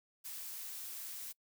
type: noise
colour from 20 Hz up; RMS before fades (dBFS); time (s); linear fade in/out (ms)
blue; -45; 0.24-1.33; 20
effects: noise-tail reverb RT60 0.1 s tail -25 dB re dry

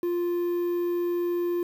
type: tone with quantisation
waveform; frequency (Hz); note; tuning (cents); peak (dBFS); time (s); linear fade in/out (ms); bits
triangle; 349.2; F4; 0; -22; 0.03-1.63; 2; 8
effects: none

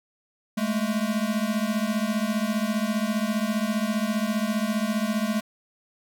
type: beating tone pair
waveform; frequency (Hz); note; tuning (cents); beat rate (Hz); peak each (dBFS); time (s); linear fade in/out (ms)
square; 207.7 / 222.7; G#3 / A3; 0 / +21; 15; -27; 0.57-5.41; 10
effects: none

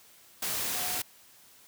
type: tone in noise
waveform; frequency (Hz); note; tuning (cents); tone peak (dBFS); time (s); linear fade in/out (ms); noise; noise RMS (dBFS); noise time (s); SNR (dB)
sine; 728; F#5; -28; -42; 0.74-1; 5; white; -32; 0.42-1.02; -13
effects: white hiss -57 dBFS RMS until 1.67 s + high-pass 60 Hz 12 dB/octave

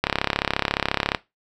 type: click train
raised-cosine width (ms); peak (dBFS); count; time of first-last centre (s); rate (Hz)
0.3; -3; 39; 0.04-1.148; 34.3
effects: noise-tail reverb RT60 0.2 s tail -17 dB re dry

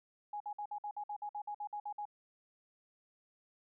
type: tone bursts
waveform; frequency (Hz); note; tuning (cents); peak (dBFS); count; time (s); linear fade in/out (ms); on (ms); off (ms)
sine; 830.6; G#5; 0; -38; 14; 0.33-2.054; 5; 73; 54
effects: none

